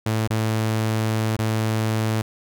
sawtooth tone with dropouts, 110 Hz, A2, in tune, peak -16 dBFS, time 0.06-2.22 s, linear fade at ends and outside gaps 5 ms, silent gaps 0.275-0.303 / 1.366-1.389 s, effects none

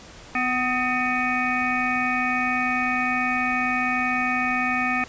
harmonic tone with a mistuned harmonic, 250 Hz, B3, 21 cents sharp, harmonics 1 / 3 / 5 / 7 / 9 / 10, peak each -28 / -28 / -28 / -28 / -28 / -28 dBFS, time 0.35-5.04 s, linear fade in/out 2 ms, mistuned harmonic 7, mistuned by +59 cents, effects pink hiss -44 dBFS RMS until 5.08 s + resampled to 16000 Hz

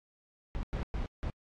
brown noise bursts at uneven times, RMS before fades -34 dBFS, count 4, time 0.55-0.63 / 0.73-0.83 / 0.94-1.06 / 1.23-1.3 s, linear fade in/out 0 ms, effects low-pass 4000 Hz 12 dB/octave + AAC 64 kbps

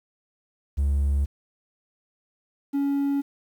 triangle tone pair in turn, 70.4 / 280.4 Hz, C#2 / C#4, +27 / +20 cents, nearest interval 2 octaves, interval 2393 cents, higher second, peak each -17 / -19 dBFS, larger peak first, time 0.77-1.26 / 2.73-3.22 s, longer neither, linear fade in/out 20 ms, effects tanh soft clip ceiling -13 dBFS + 9-bit

